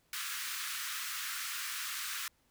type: high-pass noise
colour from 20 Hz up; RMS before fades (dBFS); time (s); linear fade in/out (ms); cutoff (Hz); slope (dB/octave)
pink; -39; 0.13-2.28; 2; 1200; 48
effects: pink hiss -72 dBFS RMS until 2.5 s

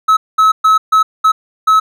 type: tone bursts at uneven times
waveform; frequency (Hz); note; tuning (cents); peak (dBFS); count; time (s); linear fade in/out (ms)
triangle; 1291; E6; -37; -4; 6; 0.08-0.17 / 0.38-0.52 / 0.64-0.78 / 0.92-1.03 / 1.24-1.32 / 1.67-1.8; 10
effects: none

